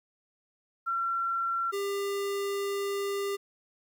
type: tone pair in turn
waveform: sine / square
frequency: 1361 / 399.4 Hz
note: F6 / G4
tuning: -45 / +32 cents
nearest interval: octave + major sixth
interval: 2123 cents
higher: first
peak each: -27 / -30 dBFS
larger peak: first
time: 0.86-1.72 / 1.72-3.37 s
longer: second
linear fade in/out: 20 ms
effects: 11-bit